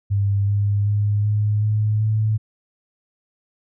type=tone with pitch steps; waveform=sine; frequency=100.1 / 101.73 / 103.39 / 105.08 / 106.79 / 108.53 Hz; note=G2 / G#2 / G#2 / G#2 / G#2 / A2; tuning=+37 / -35 / -7 / +21 / +49 / -23 cents; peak=-16 dBFS; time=0.1-2.38 s; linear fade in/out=20 ms; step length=380 ms; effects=none